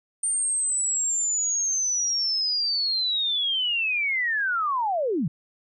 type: linear sweep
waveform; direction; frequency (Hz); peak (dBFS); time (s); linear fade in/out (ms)
sine; down; 8910 to 130.9; -22; 0.23-5.28; 5
effects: none